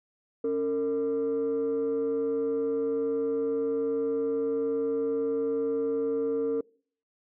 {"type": "tone pair together", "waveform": "sine", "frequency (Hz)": [277.2, 455.3], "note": ["C#4", "A#4"], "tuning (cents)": [0, -41], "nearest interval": "major sixth", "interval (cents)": 859, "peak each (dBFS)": [-30, -24], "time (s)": [0.44, 6.61], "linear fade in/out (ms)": 5, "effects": ["noise-tail reverb RT60 0.5 s tail -25 dB re dry", "tanh soft clip ceiling -22 dBFS"]}